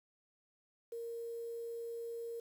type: tone with quantisation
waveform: sine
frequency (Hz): 464.9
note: A#4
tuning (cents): -5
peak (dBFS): -40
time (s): 0.92-2.4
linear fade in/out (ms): 5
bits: 10
effects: none